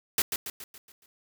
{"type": "noise with echo", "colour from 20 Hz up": "white", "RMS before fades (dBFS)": -24, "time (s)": [0.18, 0.22], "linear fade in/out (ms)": 2, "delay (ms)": 140, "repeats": 6, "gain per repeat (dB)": -6, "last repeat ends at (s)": 1.06, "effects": []}